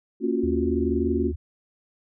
sine chord, Gb major seventh, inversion first, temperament equal with one note detuned, 231.2 / 277.2 / 349.2 / 370 Hz, Bb3 / Db4 / F4 / Gb4, -14 / 0 / 0 / 0 cents, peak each -27 dBFS, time 0.2-1.33 s, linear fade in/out 50 ms
sine tone with vibrato, 77.9 Hz, D#2, 3 cents sharp, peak -28 dBFS, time 0.43-1.36 s, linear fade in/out 10 ms, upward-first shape triangle, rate 5.4 Hz, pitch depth 23 cents each way
effects none

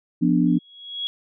sine chord, B diminished, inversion second, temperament equal, 174.61 / 246.9 / 293.7 Hz, F3 / B3 / D4, 0 / 0 / 0 cents, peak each -20 dBFS, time 0.21-0.59 s, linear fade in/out 20 ms
sine tone with exponential growth, 3327 Hz, G#7, 2 cents sharp, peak -22 dBFS, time 0.47-1.07 s, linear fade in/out 0 ms, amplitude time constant 130 ms
effects none

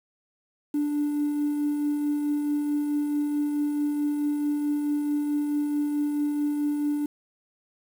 triangle tone with tremolo, 293.7 Hz, D4, in tune, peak -18 dBFS, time 0.74-7.06 s, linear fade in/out 5 ms, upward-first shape triangle, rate 4.6 Hz, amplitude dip 45%, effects tanh soft clip ceiling -19 dBFS + 8-bit

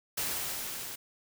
white noise with level ramp, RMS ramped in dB -32 to -41 dBFS, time 0.17-0.96 s, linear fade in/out 10 ms, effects none

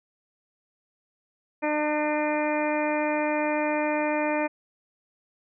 harmonic tone with a mistuned harmonic, 301.2 Hz, D4, 44 cents sharp, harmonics 1 / 2 / 3 / 4 / 5 / 6 / 7 / 8, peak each -28 / -27 / -30 / -39 / -39 / -36 / -38 / -34 dBFS, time 1.62-4.48 s, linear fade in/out 20 ms, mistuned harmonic 7, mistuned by -22 cents, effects none

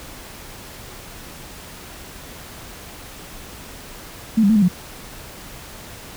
sine tone with pitch steps, 222.4 / 198.9 / 221.9 / 206.8 / 179.7 Hz, A3 / G3 / A3 / G#3 / F3, +19 / +25 / +15 / -7 / +50 cents, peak -11 dBFS, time 4.37-4.685 s, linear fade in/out 10 ms, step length 63 ms, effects pink hiss -38 dBFS RMS until 6.16 s

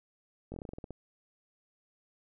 slowing click train, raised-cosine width 2 ms, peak -28 dBFS, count 11, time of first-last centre 0.52-0.907 s, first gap 20 ms, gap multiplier 1.14, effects none

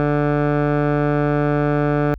15% pulse tone with low-pass filter, 146.83 Hz, D3, in tune, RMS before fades -18 dBFS, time 0-2.14 s, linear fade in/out 0 ms, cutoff 1300 Hz, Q 1.2, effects added 50 Hz sine -33 dBFS peak until 2.18 s

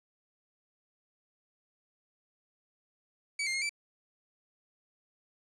sawtooth tone with pitch steps, 2278 / 2113 / 2148 / 2326 Hz, C#7 / C7 / C7 / D7, +47 / +16 / +45 / -17 cents, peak -27 dBFS, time 3.39-3.694 s, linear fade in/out 5 ms, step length 76 ms, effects resampled to 22050 Hz + 10-bit

